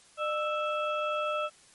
harmonic tone with a mistuned harmonic, 659.3 Hz, E5, in tune, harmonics 1 / 2 / 4 / 5, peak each -31 / -31 / -38 / -43 dBFS, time 0.17-1.5 s, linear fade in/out 50 ms, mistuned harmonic 1, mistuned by -150 cents, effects white hiss -58 dBFS RMS until 1.74 s + MP3 48 kbps

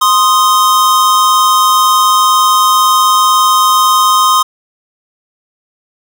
square tone pair together, 1046.5 / 1244.5 Hz, C6 / D#6, 0 / 0 cents, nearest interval minor third, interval 300 cents, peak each -10 dBFS, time 0.01-4.43 s, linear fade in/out 10 ms, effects none

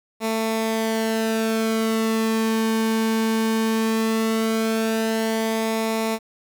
sawtooth tone with flanger, 222.7 Hz, A3, 21 cents sharp, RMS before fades -22 dBFS, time 0.2-6.19 s, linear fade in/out 50 ms, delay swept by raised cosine 0.64 to 1.54 ms, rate 0.17 Hz, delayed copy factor -0.6, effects 8-bit

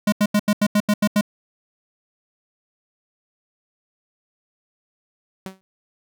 square tone bursts, 207.7 Hz, G#3, in tune, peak -15 dBFS, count 9, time 0.07-1.211 s, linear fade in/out 5 ms, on 53 ms, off 83 ms
sawtooth tone with exponential decay, 190 Hz, F#3, 46 cents sharp, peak -23 dBFS, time 5.46-5.61 s, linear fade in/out 0 ms, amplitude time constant 32 ms
effects none

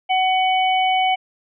harmonic tone, 750 Hz, F#5, 23 cents sharp, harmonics 1 / 3 / 4, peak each -16 / -23 / -25 dBFS, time 0.09-1.16 s, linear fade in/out 20 ms, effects none

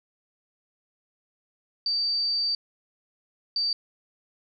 sine tone bursts at uneven times, 4631 Hz, D8, 25 cents flat, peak -23 dBFS, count 2, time 1.86-2.55 / 3.56-3.73 s, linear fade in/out 2 ms, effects none

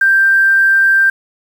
sine tone with quantisation, 1576 Hz, G6, 9 cents sharp, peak -7 dBFS, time 0.01-1.1 s, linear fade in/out 5 ms, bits 6, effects none

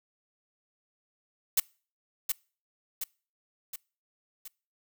blue noise with echo, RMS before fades -23 dBFS, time 1.57-1.6 s, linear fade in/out 5 ms, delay 720 ms, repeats 4, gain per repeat -5 dB, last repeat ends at 4.48 s, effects noise-tail reverb RT60 0.4 s tail -26 dB re dry

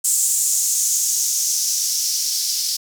violet noise with band-pass filter sweep, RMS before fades -20 dBFS, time 0.04-2.77 s, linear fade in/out 10 ms, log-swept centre 7500 to 5000 Hz, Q 3.7, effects none

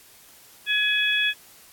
harmonic tone, 843 Hz, G#5, 26 cents sharp, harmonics 2 / 3 / 4, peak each -24 / -24 / -24 dBFS, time 0.66-1.34 s, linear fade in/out 50 ms, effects white hiss -51 dBFS RMS until 1.72 s + AAC 64 kbps

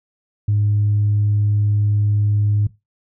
sine tone, 103.83 Hz, G#2, in tune, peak -13 dBFS, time 0.48-2.67 s, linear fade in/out 5 ms, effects noise-tail reverb RT60 0.2 s tail -17 dB re dry + tanh soft clip ceiling -10 dBFS

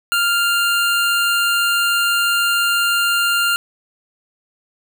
25% pulse tone, 1396.9 Hz, F6, in tune, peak -11 dBFS, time 0.12-3.56 s, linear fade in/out 0 ms, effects none

